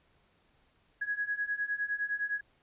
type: beating tone pair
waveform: sine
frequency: 1661 / 1670.8 Hz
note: G#6 / G#6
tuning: 0 / +10 cents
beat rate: 9.8 Hz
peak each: -35 / -33 dBFS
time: 1.01-2.41 s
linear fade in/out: 10 ms
effects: pink hiss -69 dBFS RMS until 2.62 s + resampled to 8000 Hz